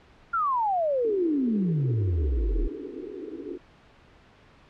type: exponential sweep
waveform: sine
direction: down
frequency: 1415 to 36.71 Hz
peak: -22 dBFS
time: 0.33-2.68 s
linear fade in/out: 10 ms
type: band-pass noise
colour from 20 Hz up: pink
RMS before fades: -37 dBFS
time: 1.04-3.58 s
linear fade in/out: 10 ms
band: 270 to 450 Hz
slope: 96 dB/octave
effects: pink hiss -55 dBFS RMS until 4.69 s + low-pass 3000 Hz 12 dB/octave